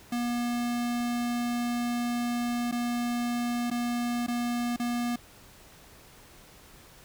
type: tone with dropouts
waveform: square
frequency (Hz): 240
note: B3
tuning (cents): -49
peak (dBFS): -28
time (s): 0.12-5.16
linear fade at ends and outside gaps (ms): 5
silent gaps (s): 2.714-2.723 / 3.702-3.712 / 4.265-4.281 / 4.763-4.797
effects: pink hiss -53 dBFS RMS until 7.04 s